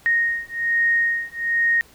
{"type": "beating tone pair", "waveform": "sine", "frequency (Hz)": [1861, 1862.2], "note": ["A#6", "A#6"], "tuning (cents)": [-3, -2], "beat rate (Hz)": 1.2, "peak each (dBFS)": -21, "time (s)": [0.06, 1.81], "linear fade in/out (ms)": 0, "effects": ["pink hiss -51 dBFS RMS until 1.94 s"]}